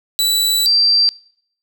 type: tone pair in turn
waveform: sawtooth / sine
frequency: 3951 / 4699 Hz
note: B7 / D8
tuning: 0 / 0 cents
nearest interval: minor third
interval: 300 cents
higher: second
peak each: -10 dBFS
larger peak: neither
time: 0.19-0.66 / 0.66-1.09 s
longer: first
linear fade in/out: 0 ms
effects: noise-tail reverb RT60 0.6 s tail -23 dB re dry